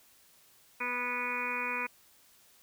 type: harmonic tone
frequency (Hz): 245.9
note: B3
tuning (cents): -7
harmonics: 1 / 2 / 4 / 5 / 6 / 7 / 8 / 9 / 10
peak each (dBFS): -45 / -43 / -38 / -43 / -41 / -47 / -43 / -40 / -35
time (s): 0.8-1.87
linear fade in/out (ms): 10
effects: white hiss -62 dBFS RMS until 2.62 s